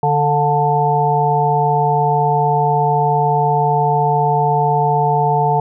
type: harmonic tone with a mistuned harmonic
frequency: 147.6 Hz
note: D3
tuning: 9 cents sharp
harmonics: 1 / 3 / 5 / 6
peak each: -18 / -20 / -17 / -16 dBFS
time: 0.03-5.6 s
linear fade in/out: 2 ms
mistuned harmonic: 5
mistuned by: -39 cents
effects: none